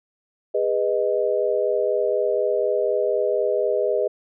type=chord; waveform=sine; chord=G# minor; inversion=none; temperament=equal with one note detuned; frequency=409.8 / 493.9 / 622.3 Hz; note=G#4 / B4 / D#5; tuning=-23 / 0 / 0 cents; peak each=-23 dBFS; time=0.54-4.08 s; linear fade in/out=10 ms; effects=none